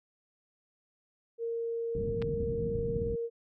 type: tone with pitch glide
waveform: sine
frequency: 462.3 to 465 Hz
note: A#4 to A#4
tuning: -14 to -4 cents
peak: -31 dBFS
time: 1.38-3.3 s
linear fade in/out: 50 ms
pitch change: +10 cents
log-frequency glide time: 2.17-2.99 s
type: low-pass noise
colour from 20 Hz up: white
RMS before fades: -36 dBFS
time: 1.95-3.16 s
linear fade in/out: 2 ms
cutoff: 210 Hz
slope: 24 dB/octave
type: clicks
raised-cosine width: 0.3 ms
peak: -30 / -24 dBFS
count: 2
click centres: 2.218 / 2.223 s
effects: none

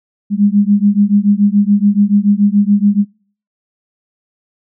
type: beating tone pair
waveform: sine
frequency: 200.7 / 207.7 Hz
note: G3 / G#3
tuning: +41 / 0 cents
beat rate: 7 Hz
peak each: -11 dBFS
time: 0.3-3.05 s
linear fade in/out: 50 ms
effects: noise-tail reverb RT60 0.5 s tail -26 dB re dry

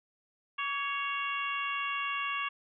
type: harmonic tone with a mistuned harmonic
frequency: 554 Hz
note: C#5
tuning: 1 cent flat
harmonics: 2 / 3 / 4 / 5 / 6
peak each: -34 / -40 / -39 / -36 / -45 dBFS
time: 0.58-2.49 s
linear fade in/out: 10 ms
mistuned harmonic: 2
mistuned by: +42 cents
effects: none

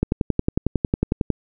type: click train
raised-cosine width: 3 ms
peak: -5 dBFS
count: 15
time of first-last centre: 0.03-1.303 s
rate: 11 Hz
effects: none

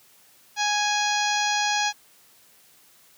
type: harmonic tone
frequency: 830.6 Hz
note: G#5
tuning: in tune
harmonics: 1 / 2 / 3 / 4 / 5 / 6 / 7 / 8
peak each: -25 / -28 / -30 / -31 / -32 / -33 / -33 / -34 dBFS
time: 0.56-1.93 s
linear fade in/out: 50 ms
effects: white hiss -56 dBFS RMS until 3.17 s + high-pass 80 Hz 12 dB/octave

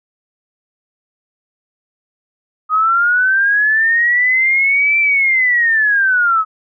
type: linear two-way sweep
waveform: sine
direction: up then down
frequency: 1244.5 to 2349 to 1266 Hz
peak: -10 dBFS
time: 2.69-6.45 s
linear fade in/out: 50 ms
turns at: 4.99 s
effects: none

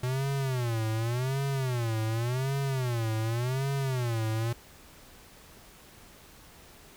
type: tone with vibrato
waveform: square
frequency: 123.47 Hz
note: B2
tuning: in tune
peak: -28 dBFS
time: 0.03-4.53 s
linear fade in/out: 5 ms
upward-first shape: sine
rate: 0.88 Hz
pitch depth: 200 cents each way
effects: pink hiss -53 dBFS RMS until 6.96 s

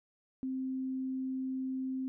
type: tone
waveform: sine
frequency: 261.6 Hz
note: C4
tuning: in tune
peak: -33 dBFS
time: 0.43-2.08 s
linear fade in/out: 0 ms
effects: none

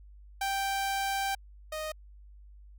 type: tone pair in turn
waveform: sawtooth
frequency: 784 / 620.8 Hz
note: G5 / D#5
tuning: 0 / -4 cents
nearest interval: major third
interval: 404 cents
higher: first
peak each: -25 / -30 dBFS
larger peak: first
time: 0.41-1.35 / 1.72-1.92 s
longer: first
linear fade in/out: 5 ms
effects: added 50 Hz sine -49 dBFS peak until 2.78 s

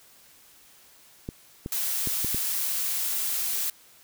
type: clicks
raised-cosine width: 3 ms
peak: -19 dBFS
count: 5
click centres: 1.289 / 1.661 / 2.073 / 2.246 / 2.346 s
type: noise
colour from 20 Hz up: blue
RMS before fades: -28 dBFS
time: 1.72-3.7 s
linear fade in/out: 2 ms
effects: white hiss -55 dBFS RMS until 4.03 s

